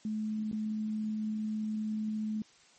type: tone with dropouts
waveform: sine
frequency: 215.4 Hz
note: A3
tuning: 37 cents flat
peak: -31 dBFS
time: 0.05-2.42 s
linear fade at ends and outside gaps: 2 ms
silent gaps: 0.515-0.528 s
effects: white hiss -61 dBFS RMS until 2.78 s + MP3 32 kbps